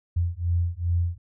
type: beating tone pair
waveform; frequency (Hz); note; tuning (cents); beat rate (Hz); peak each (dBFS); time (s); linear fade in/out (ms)
sine; 85.2 / 87.7; F2 / F2; -42 / +8; 2.5; -25; 0.16-1.18; 10
effects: none